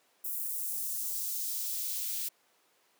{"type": "noise with high-pass filter sweep", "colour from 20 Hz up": "blue", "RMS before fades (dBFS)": -35, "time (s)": [0.24, 2.29], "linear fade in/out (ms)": 10, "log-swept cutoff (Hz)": [11000, 2700], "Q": 0.93, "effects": ["pink hiss -68 dBFS RMS until 2.99 s", "high-pass 400 Hz 12 dB/octave"]}